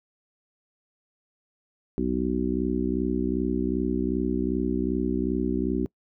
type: harmonic tone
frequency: 62.6 Hz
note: B1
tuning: 24 cents sharp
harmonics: 1 / 3 / 4 / 5 / 6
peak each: -33 / -30 / -28 / -29 / -30 dBFS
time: 1.98-5.86 s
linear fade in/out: 0 ms
effects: noise-tail reverb RT60 0.1 s tail -24 dB re dry